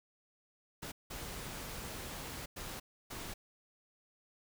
pink noise bursts at uneven times, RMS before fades -44 dBFS, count 4, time 0.82-0.92 / 1.1-2.46 / 2.56-2.8 / 3.1-3.34 s, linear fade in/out 10 ms, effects none

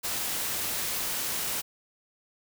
white noise, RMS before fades -31 dBFS, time 0.03-1.62 s, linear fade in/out 20 ms, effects none

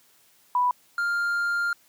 sine / triangle tone pair in turn, 987.8 / 1399.9 Hz, B5 / F6, 0 / +4 cents, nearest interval tritone, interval 604 cents, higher second, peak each -19 / -21 dBFS, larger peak first, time 0.55-0.71 / 0.98-1.73 s, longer second, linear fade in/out 2 ms, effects white hiss -60 dBFS RMS until 1.88 s + high-pass 100 Hz 12 dB/octave

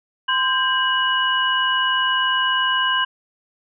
sine tone cluster, 1030 / 1590 / 2927 Hz, C6 / G6 / F#7, -28 / +24 / -19 cents, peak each -21 dBFS, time 0.28-3.05 s, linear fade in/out 10 ms, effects none

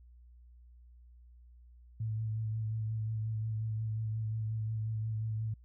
sine tone with vibrato, 110 Hz, A2, in tune, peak -32 dBFS, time 2-5.54 s, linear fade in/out 5 ms, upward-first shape sine, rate 5.6 Hz, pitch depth 24 cents each way, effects added 60 Hz sine -54 dBFS peak until 5.64 s

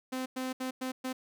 sawtooth tone bursts at uneven times, 258.2 Hz, C4, 23 cents flat, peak -29 dBFS, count 5, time 0.12-0.26 / 0.36-0.53 / 0.6-0.71 / 0.81-0.92 / 1.04-1.13 s, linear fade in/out 10 ms, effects none

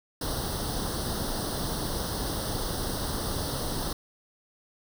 pink noise with comb filter, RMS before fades -31 dBFS, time 0.21-3.93 s, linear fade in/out 5 ms, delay 0.21 ms, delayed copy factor +0.9, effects none

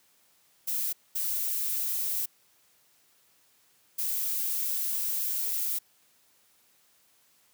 violet noise bursts at uneven times, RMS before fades -30 dBFS, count 3, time 0.67-0.93 / 1.15-2.26 / 3.98-5.79 s, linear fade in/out 10 ms, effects white hiss -65 dBFS RMS until 7.53 s + high-pass 80 Hz 12 dB/octave

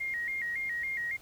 sine tone with vibrato, 2003 Hz, B6, 24 cents sharp, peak -31 dBFS, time 0-1.17 s, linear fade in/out 10 ms, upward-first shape square, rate 3.6 Hz, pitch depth 100 cents each way, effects pink hiss -56 dBFS RMS until 1.21 s

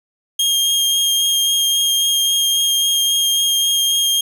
sawtooth tone with vibrato, 3228 Hz, G#7, 50 cents flat, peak -11 dBFS, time 0.39-4.21 s, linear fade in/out 5 ms, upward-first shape sine, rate 3.7 Hz, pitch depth 10 cents each way, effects none

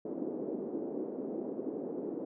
white band-pass noise, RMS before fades -38 dBFS, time 0.05-2.25 s, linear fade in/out 5 ms, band 250 to 420 Hz, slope 24 dB/octave, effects none

